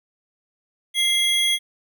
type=tone pair together; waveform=square; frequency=2093 / 3307 Hz; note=C7 / G#7; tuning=0 / -8 cents; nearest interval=minor sixth; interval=792 cents; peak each=-25 / -19 dBFS; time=0.94-1.59 s; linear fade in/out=50 ms; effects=none